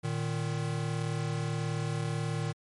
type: tone pair together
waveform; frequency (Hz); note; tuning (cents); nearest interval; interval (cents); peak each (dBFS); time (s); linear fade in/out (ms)
square; 115 / 153.5; A#2 / D#3; -23 / -23; perfect fourth; 500; -34 / -33; 0.03-2.53; 20
effects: MP3 48 kbps